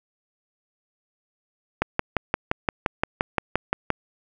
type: click train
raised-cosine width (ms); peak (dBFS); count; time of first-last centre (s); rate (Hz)
0.5; -5; 13; 1.82-3.903; 5.76
effects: none